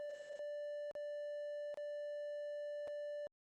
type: tone with dropouts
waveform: triangle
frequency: 587.3 Hz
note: D5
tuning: in tune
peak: -40 dBFS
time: 0-3.27 s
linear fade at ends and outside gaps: 0 ms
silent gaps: 0.912-0.952 / 1.743-1.773 / 2.874-2.879 s
effects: Opus 32 kbps